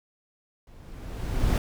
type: noise with level ramp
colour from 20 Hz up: brown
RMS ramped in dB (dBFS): -50 to -20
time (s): 0.67-1.58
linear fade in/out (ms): 2
effects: none

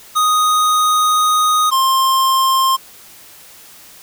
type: tone pair in turn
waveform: square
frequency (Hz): 1244.5 / 1057.3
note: D#6 / C6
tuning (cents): 0 / +18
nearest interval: minor third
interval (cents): 282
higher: first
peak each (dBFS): -12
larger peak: neither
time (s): 0.15-1.71 / 1.71-2.77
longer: first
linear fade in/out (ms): 20
effects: white hiss -41 dBFS RMS until 4.02 s

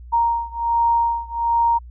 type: beating tone pair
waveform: sine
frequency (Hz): 932.3 / 933.6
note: A#5 / A#5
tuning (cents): 0 / +2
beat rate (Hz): 1.3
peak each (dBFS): -19 / -20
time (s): 0.12-1.79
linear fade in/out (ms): 20
effects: added 60 Hz sine -36 dBFS peak until 1.9 s

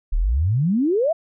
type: exponential sweep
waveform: sine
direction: up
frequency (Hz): 32.7 to 690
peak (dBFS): -16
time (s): 0.12-1.13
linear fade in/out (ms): 10
effects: none

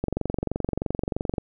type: click train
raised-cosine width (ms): 2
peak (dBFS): -12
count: 32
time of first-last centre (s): 0.04-1.382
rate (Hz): 23.1
effects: none

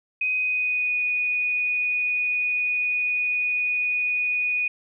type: tone with pitch glide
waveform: sine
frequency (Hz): 2507 to 2472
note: D#7 to D#7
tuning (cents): +12 to -12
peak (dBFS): -21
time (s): 0.21-4.68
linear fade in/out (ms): 5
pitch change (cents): -24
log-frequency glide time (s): 0.36-0.99
effects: none

